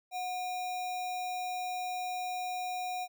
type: tone with sample-and-hold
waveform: sine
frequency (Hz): 730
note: F#5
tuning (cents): -24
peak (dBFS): -33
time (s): 0.11-3.08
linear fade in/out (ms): 50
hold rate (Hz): 3150
effects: none